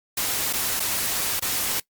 white noise with dropouts, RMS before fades -25 dBFS, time 0.17-1.8 s, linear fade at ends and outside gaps 5 ms, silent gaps 0.529-0.534 / 0.797-0.801 / 1.396-1.421 s, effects noise-tail reverb RT60 0.1 s tail -21 dB re dry + Opus 48 kbps

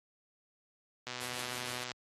click train, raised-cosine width 0.2 ms, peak -22 dBFS, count 106, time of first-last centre 1.07-1.917 s, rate 124 Hz
white noise with tremolo, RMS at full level -42 dBFS, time 1.2-1.84 s, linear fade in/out 5 ms, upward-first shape triangle, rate 6.4 Hz, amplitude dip 65%
effects high-pass 60 Hz 12 dB/octave + AAC 32 kbps

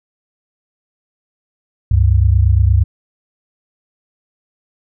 sine tone pair together, 69.3 / 97.91 Hz, C#2 / G2, 0 / -2 cents, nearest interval tritone, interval 598 cents, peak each -11 dBFS, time 1.91-2.84 s, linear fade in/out 5 ms, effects none

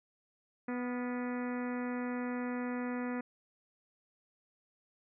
harmonic tone with a mistuned harmonic, 246.9 Hz, B3, in tune, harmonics 1 / 2 / 3 / 4 / 5 / 6 / 7 / 8 / 9 / 10, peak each -35 / -42 / -48 / -48 / -50 / -50 / -50 / -50 / -57 / -57 dBFS, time 0.68-3.21 s, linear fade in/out 5 ms, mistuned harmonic 6, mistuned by -49 cents, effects none

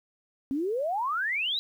sine exponential sweep, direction up, 258.9 to 4015 Hz, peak -26 dBFS, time 0.51-1.59 s, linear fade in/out 0 ms, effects 10-bit

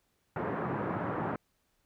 pink band-pass noise, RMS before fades -34 dBFS, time 0.36-1.36 s, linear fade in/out 2 ms, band 120 to 1500 Hz, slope 24 dB/octave, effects pink hiss -75 dBFS RMS until 1.85 s

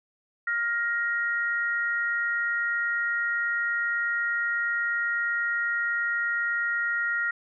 sine tone pair together, 1409 / 1880.8 Hz, F6 / A#6, +15 / +15 cents, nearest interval perfect fourth, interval 500 cents, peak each -27 dBFS, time 0.47-7.31 s, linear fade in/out 5 ms, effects none

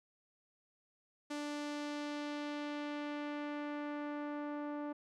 sawtooth tone with low-pass filter sweep, 293.7 Hz, D4, in tune, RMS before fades -41 dBFS, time 1.3-4.93 s, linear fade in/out 10 ms, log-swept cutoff 7600 to 1100 Hz, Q 0.95, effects none

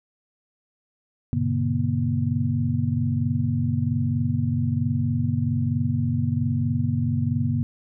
sine tone cluster, 98.8 / 122 / 143.2 / 238.2 Hz, G2 / B2 / D3 / A#3, +14 / -21 / -43 / +38 cents, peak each -26 dBFS, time 1.33-7.63 s, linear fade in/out 0 ms, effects none

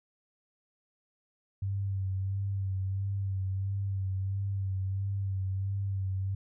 sine tone with vibrato, 97 Hz, G2, 18 cents flat, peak -29 dBFS, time 1.62-6.35 s, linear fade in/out 5 ms, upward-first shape sine, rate 1.5 Hz, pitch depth 35 cents each way, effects none

